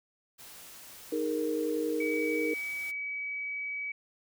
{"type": "noise", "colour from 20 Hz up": "white", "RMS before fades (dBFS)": -49, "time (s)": [0.38, 2.92], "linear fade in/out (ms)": 20}
{"type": "chord", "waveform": "sine", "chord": "D# suspended fourth", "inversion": "none", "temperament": "equal", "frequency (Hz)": [311.1, 415.3, 466.2], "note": ["D#4", "G#4", "A#4"], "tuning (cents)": [0, 0, 0], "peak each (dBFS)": [-32, -36, -31], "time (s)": [1.12, 2.54], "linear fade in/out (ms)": 5}
{"type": "tone", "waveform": "sine", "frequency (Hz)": 2278, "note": "C#7", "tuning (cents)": 47, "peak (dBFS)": -33, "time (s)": [2, 3.92], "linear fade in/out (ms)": 5}
{"effects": []}